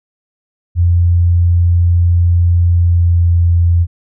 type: tone with pitch glide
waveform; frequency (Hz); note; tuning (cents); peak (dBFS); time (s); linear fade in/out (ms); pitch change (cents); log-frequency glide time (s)
sine; 86.7 to 85.75; F2 to F2; -12 to -31; -7; 0.75-3.87; 50; -19; 2.69-3.38
effects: none